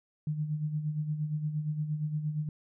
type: tone with tremolo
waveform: sine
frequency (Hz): 151.9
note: D#3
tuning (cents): -41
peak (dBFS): -27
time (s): 0.27-2.49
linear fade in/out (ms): 2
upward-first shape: sine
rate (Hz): 8.6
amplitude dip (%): 60
effects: none